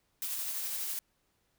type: noise with tremolo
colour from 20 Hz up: blue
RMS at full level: -35 dBFS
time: 0.22-0.99 s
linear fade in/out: 0 ms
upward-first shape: sine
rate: 12 Hz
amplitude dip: 25%
effects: pink hiss -75 dBFS RMS until 1.58 s